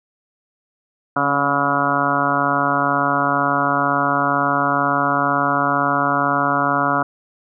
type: harmonic tone with a mistuned harmonic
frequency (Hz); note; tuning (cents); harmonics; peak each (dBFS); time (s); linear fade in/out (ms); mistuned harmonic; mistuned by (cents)
142.1; C#3; +43; 1 / 2 / 3 / 4 / 5 / 6 / 7 / 8 / 9 / 10; -29 / -24 / -33 / -26 / -23 / -31 / -23 / -24 / -22 / -23; 1.16-7.03; 5; 2; -29
effects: none